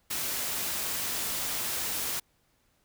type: noise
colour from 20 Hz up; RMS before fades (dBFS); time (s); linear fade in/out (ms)
white; -32; 0.1-2.2; 10
effects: pink hiss -70 dBFS RMS until 2.84 s